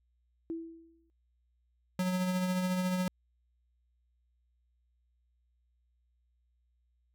sine tone with exponential decay, 329.6 Hz, E4, in tune, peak -32 dBFS, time 0.5-1.1 s, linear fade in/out 0 ms, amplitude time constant 130 ms
square tone with tremolo, 183.3 Hz, F#3, 16 cents flat, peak -28 dBFS, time 1.99-3.08 s, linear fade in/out 2 ms, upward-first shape triangle, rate 14 Hz, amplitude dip 40%
effects added 60 Hz sine -70 dBFS peak until 7.14 s

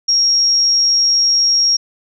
sine tone, 5588 Hz, F8, in tune, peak -10 dBFS, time 0.08-1.77 s, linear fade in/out 10 ms, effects none

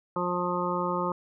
harmonic tone, 177.7 Hz, F3, 30 cents sharp, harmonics 1 / 2 / 3 / 5 / 6 / 7, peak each -33 / -33 / -33 / -33 / -33 / -33 dBFS, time 0.16-1.12 s, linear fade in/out 2 ms, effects none

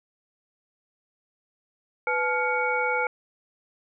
sine tone cluster, 497.1 / 860 / 1402 / 2236 Hz, B4 / A5 / F6 / C#7, +11 / -40 / +6 / +14 cents, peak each -28 dBFS, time 2.07-3.07 s, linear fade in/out 2 ms, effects none

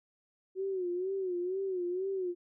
sine tone with vibrato, 370 Hz, F#4, in tune, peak -31 dBFS, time 0.55-2.35 s, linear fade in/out 50 ms, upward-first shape sine, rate 2.1 Hz, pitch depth 94 cents each way, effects none

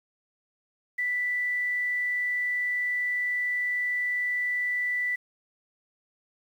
sine tone with quantisation, 1975.5 Hz, B6, in tune, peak -25 dBFS, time 0.98-5.16 s, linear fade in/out 10 ms, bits 9, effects none

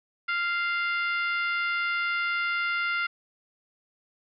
harmonic tone with a mistuned harmonic, 696 Hz, F5, 6 cents flat, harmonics 2 / 3 / 4 / 5 / 6 / 7, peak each -27 / -30 / -36 / -43 / -47 / -46 dBFS, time 0.28-3.07 s, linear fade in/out 10 ms, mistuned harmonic 6, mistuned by +29 cents, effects none

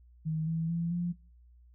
sine tone with pitch steps, 157.8 / 163.08 / 168.54 / 174.18 Hz, D#3 / E3 / E3 / F3, +25 / -18 / +39 / -4 cents, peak -29 dBFS, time 0.25-1.13 s, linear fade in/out 20 ms, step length 220 ms, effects noise-tail reverb RT60 0.4 s tail -23 dB re dry + added 60 Hz sine -55 dBFS peak until 1.74 s

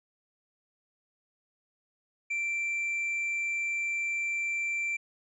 triangle tone, 2349 Hz, D7, in tune, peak -27 dBFS, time 2.3-4.97 s, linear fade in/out 10 ms, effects resampled to 24000 Hz

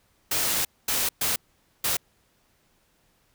white noise bursts at uneven times, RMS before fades -25 dBFS, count 4, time 0.31-0.65 / 0.88-1.09 / 1.21-1.36 / 1.84-1.97 s, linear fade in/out 5 ms, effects pink hiss -66 dBFS RMS until 3.34 s

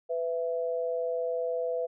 sine tone pair together, 499.1 / 665 Hz, B4 / E5, +18 / +15 cents, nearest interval perfect fourth, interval 497 cents, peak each -29 / -33 dBFS, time 0.09-1.87 s, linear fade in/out 20 ms, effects none

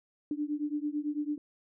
sine beating tone pair, 292.4 / 301.4 Hz, D4 / D4, -7 / +45 cents, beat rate 9 Hz, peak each -33 / -34 dBFS, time 0.31-1.38 s, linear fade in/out 2 ms, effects none

